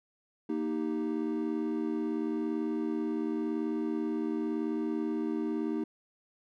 triangle chord, Eb major, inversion second, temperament equal, 233.1 / 311.1 / 392 Hz, Bb3 / Eb4 / G4, 0 / 0 / 0 cents, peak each -33 / -30 / -35 dBFS, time 0.49-5.84 s, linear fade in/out 5 ms, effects none

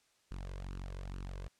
sawtooth tone with flanger, 46.34 Hz, F#1, 3 cents sharp, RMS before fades -43 dBFS, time 0.31-1.48 s, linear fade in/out 0 ms, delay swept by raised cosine 0.68 to 1.98 ms, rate 2.3 Hz, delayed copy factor +0.65, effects white hiss -72 dBFS RMS until 1.59 s + low-pass 8000 Hz 12 dB/octave

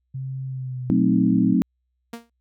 sine tone with pitch glide, 132.5 to 119.42 Hz, C3 to A#2, +22 to +42 cents, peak -27 dBFS, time 0.14-1.54 s, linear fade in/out 10 ms, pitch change -180 cents, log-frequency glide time 0.45-1.26 s
sine chord, F# diminished seventh, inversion none, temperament equal, 185 / 220 / 261.6 / 311.1 Hz, F#3 / A3 / C4 / Eb4, 0 / 0 / 0 / 0 cents, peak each -20 / -22 / -20 / -24 dBFS, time 0.9-1.62 s, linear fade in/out 0 ms
sawtooth tone with exponential decay, 233.1 Hz, A#3, in tune, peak -25 dBFS, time 2.13-2.3 s, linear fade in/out 5 ms, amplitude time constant 35 ms
effects added 62 Hz sine -70 dBFS peak until 2.4 s

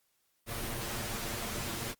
pink noise with comb filter, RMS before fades -37 dBFS, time 0.46-1.95 s, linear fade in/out 50 ms, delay 8.7 ms, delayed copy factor +0.65, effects white hiss -75 dBFS RMS until 1.99 s + Opus 48 kbps

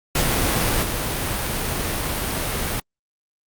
pink noise with level steps, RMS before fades -20 / -24 dBFS, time 0.15-2.8 s, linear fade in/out 5 ms, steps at 0.82 s, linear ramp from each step 20 ms, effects Opus 48 kbps

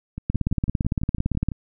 two click trains, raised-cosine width 5 ms, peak -18 / -9 dBFS, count 9 / 22, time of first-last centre 0.18-1.518 / 0.3-1.486 s, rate 5.98 / 17.7 Hz, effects none

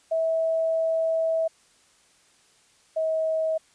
sine tone pair in turn, 650 / 638.8 Hz, E5 / D#5, -24 / +45 cents, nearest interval unison, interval 31 cents, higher first, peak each -21 / -22 dBFS, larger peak first, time 0.11-1.48 / 2.96-3.58 s, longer first, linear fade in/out 10 ms, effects white hiss -60 dBFS RMS until 3.74 s + resampled to 22050 Hz

